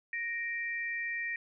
sine tone pair together, 1864.4 / 2349 Hz, A#6 / D7, 0 / 0 cents, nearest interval major third, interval 400 cents, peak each -34 / -38 dBFS, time 0.13-1.36 s, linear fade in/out 2 ms, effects none

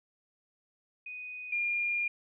sine tone pair in turn, 2489 / 2411 Hz, D#7 / D7, 0 / +45 cents, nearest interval minor second, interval 55 cents, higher first, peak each -39 / -28 dBFS, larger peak second, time 1.06-1.52 / 1.52-2.08 s, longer second, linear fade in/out 5 ms, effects none

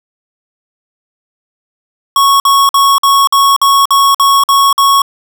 square tone bursts, 1106 Hz, C#6, 4 cents flat, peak -6 dBFS, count 10, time 2.16-5.019 s, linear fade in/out 2 ms, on 240 ms, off 51 ms, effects none

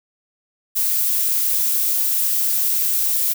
violet noise, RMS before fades -19 dBFS, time 0.75-3.34 s, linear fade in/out 20 ms, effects none

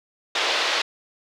white band-pass noise, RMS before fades -23 dBFS, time 0.35-0.82 s, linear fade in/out 5 ms, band 390 to 4400 Hz, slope 24 dB/octave, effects none

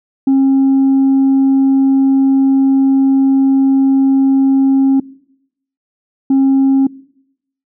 sine tone bursts at uneven times, 270 Hz, C#4, 45 cents flat, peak -5 dBFS, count 2, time 0.27-5 / 6.3-6.87 s, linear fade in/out 5 ms, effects noise-tail reverb RT60 0.8 s tail -23 dB re dry + tanh soft clip ceiling -6 dBFS

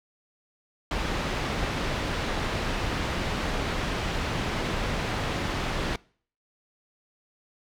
pink low-pass noise, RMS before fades -29 dBFS, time 0.91-5.96 s, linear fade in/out 2 ms, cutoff 3700 Hz, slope 12 dB/octave, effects noise-tail reverb RT60 0.5 s tail -24 dB re dry

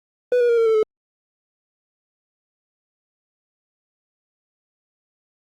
triangle tone with pitch steps, 493.9 / 480.9 / 468.3 / 456.1 / 444.1 / 432.5 Hz, B4 / B4 / A#4 / A#4 / A4 / A4, 0 / -46 / +8 / -38 / +16 / -30 cents, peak -12 dBFS, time 0.32-0.83 s, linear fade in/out 2 ms, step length 85 ms, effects Opus 32 kbps

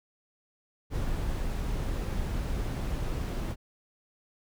brown noise, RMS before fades -31 dBFS, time 0.9-3.56 s, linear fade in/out 50 ms, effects none

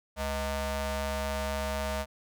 sawtooth ring-modulated tone, 280 Hz, C#4, 18 cents sharp, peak -23 dBFS, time 0.16-2.06 s, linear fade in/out 50 ms, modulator 349 Hz, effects none

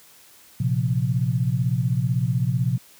sine chord, Bb suspended second, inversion none, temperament equal with one note detuned, 116.54 / 132.41 / 174.61 Hz, Bb2 / C3 / F3, 0 / +21 / 0 cents, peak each -23 / -22 / -27 dBFS, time 0.6-2.78 s, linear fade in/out 5 ms, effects white hiss -51 dBFS RMS until 2.99 s + high-pass 60 Hz 12 dB/octave

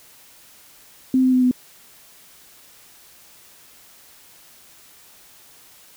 sine tone with pitch steps, 259.5 / 257.3 / 254.1 / 250.9 Hz, C4 / C4 / B3 / B3, -14 / -29 / +49 / +28 cents, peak -13 dBFS, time 1.14-1.512 s, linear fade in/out 2 ms, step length 93 ms, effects white hiss -49 dBFS RMS until 5.96 s

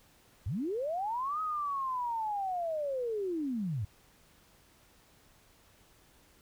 sine linear two-way sweep, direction up then down, 73.42 to 1275 to 90.7 Hz, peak -31 dBFS, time 0.46-3.85 s, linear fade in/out 5 ms, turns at 1.41 s, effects pink hiss -63 dBFS RMS until 6.41 s

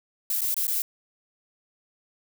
violet noise with dropouts, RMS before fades -26 dBFS, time 0.3-0.82 s, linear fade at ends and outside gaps 2 ms, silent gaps 0.409-0.416 / 0.543-0.566 / 0.669-0.679 s, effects none

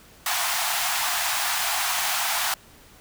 pink high-pass noise, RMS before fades -25 dBFS, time 0.26-2.54 s, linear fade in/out 2 ms, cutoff 680 Hz, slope 96 dB/octave, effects pink hiss -51 dBFS RMS until 3 s

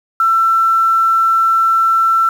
sine tone with quantisation, 1340 Hz, E6, 28 cents sharp, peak -9 dBFS, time 0.2-2.29 s, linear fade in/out 2 ms, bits 6, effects none

